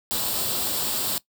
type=noise with comb filter; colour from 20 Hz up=white; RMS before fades=-26 dBFS; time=0.11-1.18 s; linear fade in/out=0 ms; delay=0.24 ms; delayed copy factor=+0.6; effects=noise-tail reverb RT60 0.1 s tail -19 dB re dry + high-pass 60 Hz 12 dB/octave